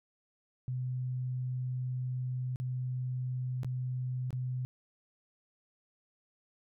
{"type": "tone with dropouts", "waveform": "sine", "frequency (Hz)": 126.9, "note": "B2", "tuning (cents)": 47, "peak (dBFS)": -32, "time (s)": [0.68, 4.65], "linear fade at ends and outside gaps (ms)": 0, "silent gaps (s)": [[2.559, 2.6], [3.633, 3.646], [4.306, 4.329]], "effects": []}